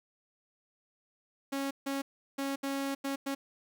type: tone bursts at uneven times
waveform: sawtooth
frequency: 275.1 Hz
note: C#4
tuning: 13 cents flat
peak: -28 dBFS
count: 6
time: 1.52-1.71 / 1.86-2.02 / 2.38-2.56 / 2.63-2.95 / 3.04-3.16 / 3.26-3.35 s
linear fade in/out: 10 ms
effects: 10-bit